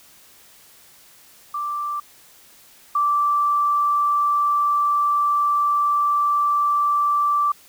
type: tone pair in turn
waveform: sine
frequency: 1174.7 / 1167.9 Hz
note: D6 / D6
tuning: 0 / -10 cents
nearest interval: unison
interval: 10 cents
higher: first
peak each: -23 / -16 dBFS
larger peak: second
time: 1.54-2 / 2.95-7.52 s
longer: second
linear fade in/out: 5 ms
effects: white hiss -50 dBFS RMS until 7.68 s